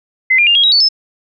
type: tone with pitch steps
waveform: sine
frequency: 2054 / 2401 / 2806 / 3279 / 3833 / 4480 / 5236 Hz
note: C7 / D7 / F7 / G#7 / A#7 / C#8 / E8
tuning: -33 / +38 / +8 / -23 / +47 / +18 / -13 cents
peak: -7 dBFS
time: 0.3-0.888 s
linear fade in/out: 10 ms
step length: 84 ms
effects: none